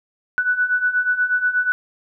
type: beating tone pair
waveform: sine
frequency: 1480 / 1488.3 Hz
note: F#6 / F#6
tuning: 0 / +10 cents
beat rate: 8.3 Hz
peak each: -22 / -18 dBFS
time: 0.38-1.72 s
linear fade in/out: 0 ms
effects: none